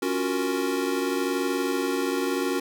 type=chord; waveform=square; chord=Gb major seventh; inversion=second; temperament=equal; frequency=277.2 / 349.2 / 370 / 466.2 Hz; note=Db4 / F4 / Gb4 / Bb4; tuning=0 / 0 / 0 / 0 cents; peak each=-29 / -33 / -29 / -32 dBFS; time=0.02-2.6 s; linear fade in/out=5 ms; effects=none